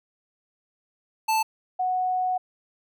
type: tone pair in turn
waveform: square / sine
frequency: 880 / 737.6 Hz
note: A5 / F#5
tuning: 0 / -6 cents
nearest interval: minor third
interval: 306 cents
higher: first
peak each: -21 / -22 dBFS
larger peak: first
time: 1.28-1.43 / 1.79-2.38 s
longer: second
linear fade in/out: 10 ms
effects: none